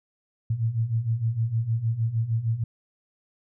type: beating tone pair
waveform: sine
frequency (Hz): 110 / 116.5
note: A2 / A#2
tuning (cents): 0 / -1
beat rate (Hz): 6.5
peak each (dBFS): -28 / -24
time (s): 0.5-2.64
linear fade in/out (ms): 5
effects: none